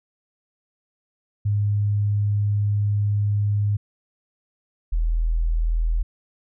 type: tone pair in turn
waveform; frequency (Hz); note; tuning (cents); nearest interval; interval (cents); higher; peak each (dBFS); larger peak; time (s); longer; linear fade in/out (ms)
sine; 103 / 40.88; G#2 / E1; -14 / -14; octave + major third; 1600; first; -18; neither; 1.45-3.77 / 4.92-6.03; first; 10
effects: none